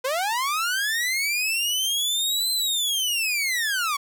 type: linear two-way sweep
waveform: sawtooth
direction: up then down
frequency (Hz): 493.9 to 4115 to 1098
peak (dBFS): -19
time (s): 0.04-3.97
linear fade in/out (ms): 10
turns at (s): 2.52
effects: none